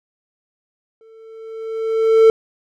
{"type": "tone with exponential growth", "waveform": "triangle", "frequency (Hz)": 446.4, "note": "A4", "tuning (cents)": 25, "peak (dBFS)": -3, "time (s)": [1.01, 2.3], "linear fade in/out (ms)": 1, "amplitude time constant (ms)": 280, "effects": []}